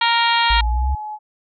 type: harmonic tone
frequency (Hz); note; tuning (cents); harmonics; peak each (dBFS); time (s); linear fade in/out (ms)
466.2; A#4; 0; 2 / 3 / 4 / 5 / 6 / 7 / 8 / 9; -17 / -24 / -23 / -25 / -26 / -23 / -27 / -26; 0.01-0.61; 5
type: exponential sweep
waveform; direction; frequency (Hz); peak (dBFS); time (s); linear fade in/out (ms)
sine; up; 51.91 to 68.7; -16; 0.5-0.95; 5
type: tone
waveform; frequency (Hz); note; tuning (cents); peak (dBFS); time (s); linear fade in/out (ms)
sine; 850; G#5; +40; -26; 0.58-1.19; 50
effects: none